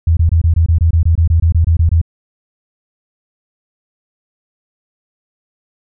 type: tone bursts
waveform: sine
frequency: 82.41 Hz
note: E2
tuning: in tune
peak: -7 dBFS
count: 16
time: 0.07-2.015 s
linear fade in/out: 5 ms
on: 100 ms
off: 23 ms
effects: none